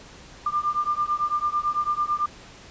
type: beating tone pair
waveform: sine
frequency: 1192 / 1201 Hz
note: D6 / D6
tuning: +25 / +38 cents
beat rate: 9 Hz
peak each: -25 dBFS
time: 0.46-2.26 s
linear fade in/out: 5 ms
effects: pink hiss -46 dBFS RMS until 2.7 s + resampled to 16000 Hz